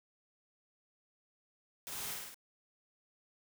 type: noise with echo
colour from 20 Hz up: white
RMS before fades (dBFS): -44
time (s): 1.87-2.14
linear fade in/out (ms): 0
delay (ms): 51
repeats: 4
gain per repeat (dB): -2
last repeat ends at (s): 2.344
effects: none